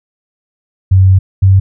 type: tone pair in turn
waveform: sine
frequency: 94.7 / 96.02 Hz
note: F#2 / G2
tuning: +41 / -35 cents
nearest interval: unison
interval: 24 cents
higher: second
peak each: -3 dBFS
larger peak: neither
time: 0.91-1.19 / 1.42-1.6 s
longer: first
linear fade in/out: 10 ms
effects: none